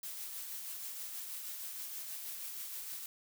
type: noise with tremolo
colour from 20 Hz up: blue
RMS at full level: -42 dBFS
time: 0.03-3.06 s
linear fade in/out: 2 ms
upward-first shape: triangle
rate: 6.3 Hz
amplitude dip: 35%
effects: none